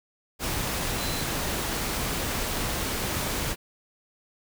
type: tone in noise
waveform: sine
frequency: 4050 Hz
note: B7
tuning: 43 cents sharp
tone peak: -37 dBFS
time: 0.96-1.25 s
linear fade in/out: 50 ms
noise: pink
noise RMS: -29 dBFS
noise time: 0.39-3.56 s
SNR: -11 dB
effects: none